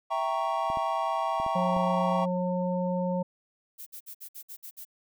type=chord; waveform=triangle; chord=E diminished seventh; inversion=none; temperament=equal; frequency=659.3 / 784 / 932.3 / 1108.7 Hz; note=E5 / G5 / Bb5 / Db6; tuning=0 / 0 / 0 / 0 cents; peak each=-30 dBFS; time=0.1-2.26 s; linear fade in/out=20 ms
type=clicks; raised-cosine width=3 ms; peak=-28 dBFS; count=5; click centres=0.701 / 0.772 / 1.4 / 1.464 / 1.766 s
type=harmonic tone; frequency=180.8 Hz; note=F#3; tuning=40 cents flat; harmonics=1 / 3 / 5; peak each=-28 / -30 / -36 dBFS; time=1.55-3.23 s; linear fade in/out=10 ms
type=noise bursts; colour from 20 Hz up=violet; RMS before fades=-42 dBFS; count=8; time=3.78-4.852 s; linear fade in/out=20 ms; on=85 ms; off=56 ms
effects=none